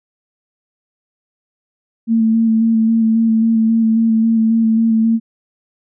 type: tone with vibrato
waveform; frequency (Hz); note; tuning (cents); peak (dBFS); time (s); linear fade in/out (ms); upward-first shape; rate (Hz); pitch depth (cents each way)
sine; 224.8; A3; +37; -10; 2.07-5.2; 50; square; 3.7; 17
effects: none